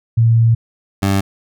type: tone pair in turn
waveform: sine / 20% pulse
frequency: 114.8 / 97.96 Hz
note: A#2 / G2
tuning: -26 / -1 cents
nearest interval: minor third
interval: 275 cents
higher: first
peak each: -8 dBFS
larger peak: neither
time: 0.17-0.55 / 1.02-1.21 s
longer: first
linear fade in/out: 10 ms
effects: none